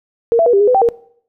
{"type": "tone with pitch steps", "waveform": "sine", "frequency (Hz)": [464.2, 667, 481.6, 397.6, 411.9, 501, 777, 468], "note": ["A#4", "E5", "B4", "G4", "G#4", "B4", "G5", "A#4"], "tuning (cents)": [-7, 20, -44, 25, -14, 25, -16, 7], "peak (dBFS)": -8, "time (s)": [0.32, 0.888], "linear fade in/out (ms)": 0, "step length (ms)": 71, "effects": ["noise-tail reverb RT60 0.6 s tail -21 dB re dry"]}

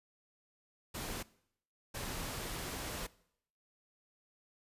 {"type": "noise bursts at uneven times", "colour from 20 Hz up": "pink", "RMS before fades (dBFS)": -41, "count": 2, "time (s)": [[0.94, 1.23], [1.94, 3.07]], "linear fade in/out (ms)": 10, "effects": ["noise-tail reverb RT60 0.7 s tail -21 dB re dry", "resampled to 32000 Hz"]}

